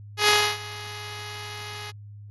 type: tone with ADSR envelope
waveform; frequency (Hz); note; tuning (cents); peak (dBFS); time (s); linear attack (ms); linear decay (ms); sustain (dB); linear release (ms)
5% pulse; 417.9; G#4; +11; -4; 0.17-1.92; 110; 290; -21; 26
effects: added 103 Hz sine -40 dBFS peak until 2.3 s + AAC 32 kbps